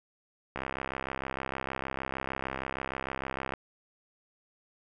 click train, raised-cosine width 0.5 ms, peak -18 dBFS, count 199, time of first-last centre 0.56-3.537 s, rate 66.5 Hz, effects none

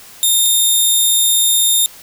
10% pulse tone pair in turn, 3656 / 3656 Hz, A#7 / A#7, -34 / -34 cents, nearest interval unison, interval 0 cents, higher neither, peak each -3 dBFS, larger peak neither, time 0.23-0.46 / 0.46-1.86 s, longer second, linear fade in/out 0 ms, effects white hiss -39 dBFS RMS until 2.02 s

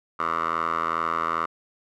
10% pulse tone with band-pass filter, 82.41 Hz, E2, in tune, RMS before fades -26 dBFS, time 0.19-1.46 s, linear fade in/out 10 ms, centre 1200 Hz, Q 4.7, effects none

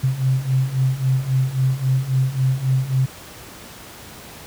sine beating tone pair, 129.1 / 132.8 Hz, C3 / C3, -23 / +26 cents, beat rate 3.7 Hz, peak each -21 / -18 dBFS, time 0.03-3.06 s, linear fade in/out 10 ms, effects pink hiss -39 dBFS RMS until 4.46 s + high-pass 60 Hz 12 dB/octave

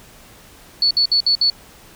sine tone bursts, 4435 Hz, C#8, in tune, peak -12 dBFS, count 5, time 0.82-1.5 s, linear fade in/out 2 ms, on 88 ms, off 60 ms, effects pink hiss -45 dBFS RMS until 1.95 s

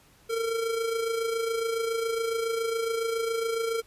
square tone with amplitude modulation, 455.9 Hz, A#4, 39 cents flat, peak -25 dBFS, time 0.29-3.82 s, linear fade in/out 20 ms, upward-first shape sine, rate 27.2 Hz, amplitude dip 50%, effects pink hiss -59 dBFS RMS until 3.86 s + resampled to 32000 Hz

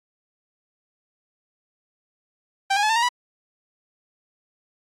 sawtooth tone with pitch steps, 784 / 819.7 / 856.9 / 895.9 / 936.7 / 979.3 Hz, G5 / G#5 / A5 / A5 / A#5 / B5, 0 / -23 / -46 / +31 / +8 / -15 cents, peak -14 dBFS, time 2.7-3.09 s, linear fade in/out 10 ms, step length 65 ms, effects low-pass 7000 Hz 12 dB/octave + AAC 64 kbps

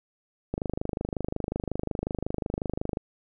click train, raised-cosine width 2 ms, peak -15 dBFS, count 63, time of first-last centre 0.54-2.971 s, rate 25.5 Hz, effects none

